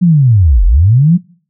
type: linear two-way sweep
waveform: sine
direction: down then up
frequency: 185 to 38.89 to 185 Hz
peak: -4 dBFS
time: 0.01-1.18 s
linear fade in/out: 20 ms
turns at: 0.65 s
effects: noise-tail reverb RT60 0.5 s tail -24 dB re dry

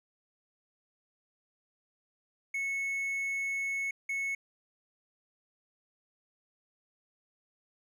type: tone bursts at uneven times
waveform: triangle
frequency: 2200 Hz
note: C#7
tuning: 14 cents flat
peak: -29 dBFS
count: 2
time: 2.54-3.91 / 4.09-4.35 s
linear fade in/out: 5 ms
effects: none

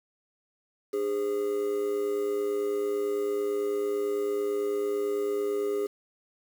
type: tone with amplitude modulation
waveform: triangle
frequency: 409 Hz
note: G#4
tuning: 26 cents flat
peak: -21 dBFS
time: 0.93-5.87 s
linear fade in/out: 10 ms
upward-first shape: sine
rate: 109 Hz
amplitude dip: 65%
effects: 8-bit

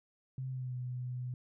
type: tone with pitch glide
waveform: sine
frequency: 130.81 to 125.12 Hz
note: C3 to B2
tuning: 0 to +23 cents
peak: -36 dBFS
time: 0.38-1.34 s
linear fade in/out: 2 ms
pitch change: -77 cents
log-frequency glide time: 0.49-0.75 s
effects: none

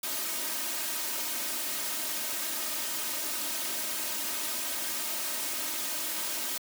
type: noise with comb filter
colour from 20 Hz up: white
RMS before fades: -33 dBFS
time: 0.03-6.58 s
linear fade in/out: 5 ms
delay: 3.2 ms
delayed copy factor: +0.85
effects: high-pass 150 Hz 12 dB/octave

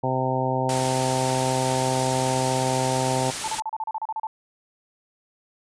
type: harmonic tone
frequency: 130 Hz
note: C3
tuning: 11 cents flat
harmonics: 1 / 2 / 3 / 4 / 5 / 6 / 7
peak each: -27 / -30 / -31 / -29 / -30 / -29 / -28 dBFS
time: 0.03-3.31 s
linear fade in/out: 10 ms
type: noise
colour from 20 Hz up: white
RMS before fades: -29 dBFS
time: 0.69-3.6 s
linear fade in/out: 2 ms
type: tone bursts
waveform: sine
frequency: 880 Hz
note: A5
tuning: in tune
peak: -25 dBFS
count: 12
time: 3.44-4.27 s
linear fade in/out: 2 ms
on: 38 ms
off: 34 ms
effects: resampled to 22050 Hz

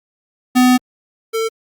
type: tone pair in turn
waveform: square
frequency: 251.5 / 448.1 Hz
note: B3 / A4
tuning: +32 / +32 cents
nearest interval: minor seventh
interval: 1000 cents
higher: second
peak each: -9 / -17 dBFS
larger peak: first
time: 0.55-0.78 / 1.33-1.49 s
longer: first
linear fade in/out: 20 ms
effects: Opus 48 kbps

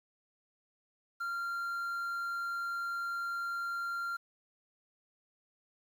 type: tone with quantisation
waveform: triangle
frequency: 1385 Hz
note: F6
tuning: 15 cents flat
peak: -32 dBFS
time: 1.2-4.17 s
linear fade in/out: 10 ms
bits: 10
effects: none

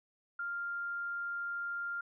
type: tone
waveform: sine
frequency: 1396.9 Hz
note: F6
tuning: in tune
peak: -35 dBFS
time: 0.39-2.01 s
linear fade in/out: 5 ms
effects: none

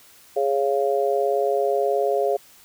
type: harmonic tone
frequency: 138.59 Hz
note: C#3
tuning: in tune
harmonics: 3 / 4 / 5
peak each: -22 / -23 / -24 dBFS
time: 0.36-2.37 s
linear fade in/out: 10 ms
effects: white hiss -51 dBFS RMS until 2.64 s

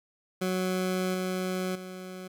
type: tone with level steps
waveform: 20% pulse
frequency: 184.9 Hz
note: F#3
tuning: 1 cent flat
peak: -22 / -24 / -34 dBFS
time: 0.41-2.28 s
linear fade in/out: 10 ms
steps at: 1.14 / 1.75 s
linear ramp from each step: 5 ms
effects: none

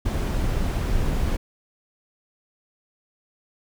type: noise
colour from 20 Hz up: brown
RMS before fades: -23 dBFS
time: 0.05-1.37 s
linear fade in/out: 10 ms
effects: none

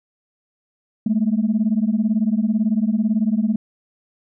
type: beating tone pair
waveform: sine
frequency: 207.7 / 225.7 Hz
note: G#3 / A3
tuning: 0 / +44 cents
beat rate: 18 Hz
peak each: -18 dBFS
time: 1.06-3.56 s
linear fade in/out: 5 ms
effects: tanh soft clip ceiling -10 dBFS

